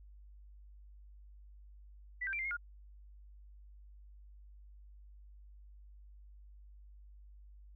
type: tone with pitch steps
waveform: sine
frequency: 1973 / 1570 / 2356 / 2096 / 2151 / 1419 Hz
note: B6 / G6 / D7 / C7 / C7 / F6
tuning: -2 / +2 / +5 / +2 / +47 / +27 cents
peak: -35 dBFS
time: 2.21-2.57 s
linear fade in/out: 10 ms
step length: 60 ms
effects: added 50 Hz sine -53 dBFS peak until 7.75 s